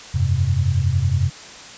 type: chord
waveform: sine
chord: F suspended second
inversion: none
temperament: just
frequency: 87.31 / 98.22 / 130.96 Hz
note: F2 / G2 / C3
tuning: 0 / +4 / +2 cents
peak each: -20 dBFS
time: 0.14-1.3 s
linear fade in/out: 10 ms
effects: white hiss -38 dBFS RMS until 1.77 s + resampled to 16000 Hz